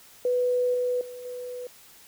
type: tone with level steps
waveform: sine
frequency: 495.3 Hz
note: B4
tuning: 5 cents sharp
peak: -21 / -23 / -37 / -33 dBFS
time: 0.25-1.67 s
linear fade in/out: 2 ms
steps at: 0.74 / 1.01 / 1.25 s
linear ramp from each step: 2 ms
effects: white hiss -52 dBFS RMS until 2.07 s